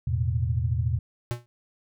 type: chord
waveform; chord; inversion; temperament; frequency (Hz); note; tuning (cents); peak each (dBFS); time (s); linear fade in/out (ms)
sine; E suspended fourth; none; just; 82.41 / 109.88 / 123.61; E2 / A2 / B2; 0 / -2 / +2; -27; 0.07-0.99; 5
type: tone with exponential decay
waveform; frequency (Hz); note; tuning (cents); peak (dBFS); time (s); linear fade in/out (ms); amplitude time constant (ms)
square; 120; B2; -49; -23; 1.31-1.46; 0; 31
effects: none